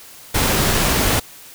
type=noise; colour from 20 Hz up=pink; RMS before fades=-17 dBFS; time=0.34-1.2 s; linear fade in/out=10 ms; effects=white hiss -41 dBFS RMS until 1.54 s